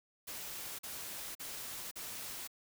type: noise bursts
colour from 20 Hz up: white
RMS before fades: -44 dBFS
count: 4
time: 0.27-2.476 s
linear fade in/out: 10 ms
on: 520 ms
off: 42 ms
effects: none